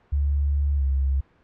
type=tone with pitch glide; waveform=sine; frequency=71.3 to 67.77 Hz; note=C#2 to C#2; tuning=+49 to -39 cents; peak=-19 dBFS; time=0.12-1.21 s; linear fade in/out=10 ms; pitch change=-88 cents; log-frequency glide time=0.77-0.83 s; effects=pink hiss -60 dBFS RMS until 1.43 s + low-pass 2000 Hz 12 dB/octave